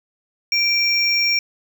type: tone pair together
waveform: triangle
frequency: 2349 / 5560 Hz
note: D7 / F8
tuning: 0 / -9 cents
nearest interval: octave + minor third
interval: 1491 cents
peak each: -17 dBFS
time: 0.52-1.39 s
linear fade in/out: 2 ms
effects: none